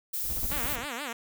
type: noise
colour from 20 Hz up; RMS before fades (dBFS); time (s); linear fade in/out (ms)
violet; -32; 0.13-0.76; 10
type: noise with tremolo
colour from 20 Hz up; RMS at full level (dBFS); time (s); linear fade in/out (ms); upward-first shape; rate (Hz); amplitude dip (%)
brown; -36; 0.23-0.86; 50; square; 15; 65
type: tone with vibrato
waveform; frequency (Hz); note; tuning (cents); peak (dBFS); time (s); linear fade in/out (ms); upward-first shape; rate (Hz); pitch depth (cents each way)
5% pulse; 261.6; C4; 0; -22; 0.51-1.13; 5; sine; 6.3; 230
effects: none